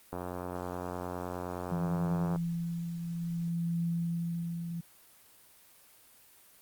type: click train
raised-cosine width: 1 ms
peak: -23 dBFS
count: 201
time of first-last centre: 0.13-2.36 s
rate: 89.7 Hz
type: tone with tremolo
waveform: sine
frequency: 169.2 Hz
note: E3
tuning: 45 cents sharp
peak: -28 dBFS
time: 1.71-4.81 s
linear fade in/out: 10 ms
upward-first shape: triangle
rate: 0.59 Hz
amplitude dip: 55%
effects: white hiss -59 dBFS RMS until 6.61 s + Opus 32 kbps